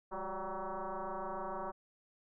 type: tone with frequency modulation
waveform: sine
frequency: 176.6 Hz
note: F3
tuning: 20 cents sharp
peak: -37 dBFS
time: 0.11-1.72 s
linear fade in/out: 20 ms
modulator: 190 Hz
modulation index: 5.8
effects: none